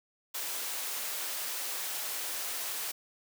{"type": "high-pass noise", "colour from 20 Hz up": "white", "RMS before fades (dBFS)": -36, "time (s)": [0.34, 2.92], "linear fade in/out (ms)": 10, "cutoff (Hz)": 440, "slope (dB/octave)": 12, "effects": []}